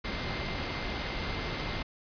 sine tone in noise, 2090 Hz, C7, 2 cents flat, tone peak -44 dBFS, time 0.04-1.83 s, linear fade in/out 10 ms, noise pink, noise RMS -34 dBFS, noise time 0.04-1.83 s, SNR -13 dB, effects resampled to 11025 Hz

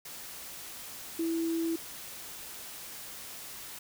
sine tone in noise, 330 Hz, E4, 2 cents sharp, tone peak -28 dBFS, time 1.19-1.76 s, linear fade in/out 5 ms, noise white, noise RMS -44 dBFS, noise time 0.05-3.79 s, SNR +13 dB, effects none

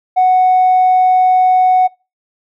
triangle tone with tanh clipping, 740 Hz, F#5, in tune, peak -7 dBFS, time 0.16-1.88 s, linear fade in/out 20 ms, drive 5 dB, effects noise-tail reverb RT60 0.3 s tail -25 dB re dry

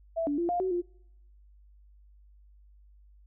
sine tone with pitch steps, 660 / 288.7 / 343.2 / 704 / 374.6 / 351.2 Hz, E5 / D4 / F4 / F5 / F#4 / F4, +2 / -30 / -30 / +14 / +21 / +10 cents, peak -26 dBFS, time 0.16-0.82 s, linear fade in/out 20 ms, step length 110 ms, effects noise-tail reverb RT60 0.8 s tail -26 dB re dry + added 50 Hz sine -54 dBFS peak until 3.26 s

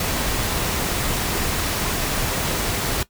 pink noise, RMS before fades -23 dBFS, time 0-3.03 s, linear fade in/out 2 ms, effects noise-tail reverb RT60 0.1 s tail -17 dB re dry

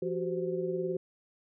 sine tone cluster, 172.1 / 369.9 / 389.1 / 517 Hz, F3 / F#4 / G4 / C5, -25 / 0 / -13 / -21 cents, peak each -38 / -32 / -38 / -37 dBFS, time 0.02-0.97 s, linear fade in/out 5 ms, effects none

